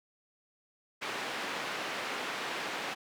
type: band-pass noise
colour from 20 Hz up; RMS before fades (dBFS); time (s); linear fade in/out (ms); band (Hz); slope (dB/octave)
white; -37; 1.01-2.95; 20; 240 to 2400; 12
effects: none